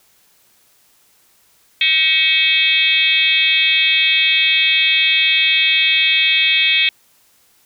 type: tone with frequency modulation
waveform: sine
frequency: 2912 Hz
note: F#7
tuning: 28 cents flat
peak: -11 dBFS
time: 1.81-6.89 s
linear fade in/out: 2 ms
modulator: 336 Hz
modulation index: 2.4
effects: white hiss -55 dBFS RMS until 7.65 s